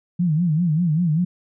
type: tone with vibrato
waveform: sine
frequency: 164.4 Hz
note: E3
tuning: 4 cents flat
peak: -16 dBFS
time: 0.19-1.25 s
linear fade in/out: 10 ms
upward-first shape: sine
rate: 5.1 Hz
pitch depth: 160 cents each way
effects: none